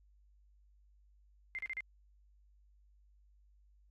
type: tone bursts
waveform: sine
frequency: 2093 Hz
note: C7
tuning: in tune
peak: -37 dBFS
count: 4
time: 1.55-1.806 s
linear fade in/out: 0 ms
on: 37 ms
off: 36 ms
effects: added 50 Hz sine -63 dBFS peak until 3.9 s + AAC 32 kbps